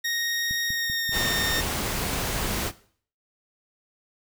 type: tone with pitch glide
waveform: 20% pulse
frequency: 1866 to 1831.8 Hz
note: A#6 to A#6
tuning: +1 to -31 cents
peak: -20 dBFS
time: 0.04-1.61 s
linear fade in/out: 10 ms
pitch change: -32 cents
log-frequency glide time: 0.68-1.24 s
type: click train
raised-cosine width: 5 ms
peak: -25 dBFS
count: 9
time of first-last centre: 0.51-2.066 s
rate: 5.14 Hz
type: noise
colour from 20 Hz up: pink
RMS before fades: -28 dBFS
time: 1.11-2.72 s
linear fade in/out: 50 ms
effects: noise-tail reverb RT60 0.5 s tail -17 dB re dry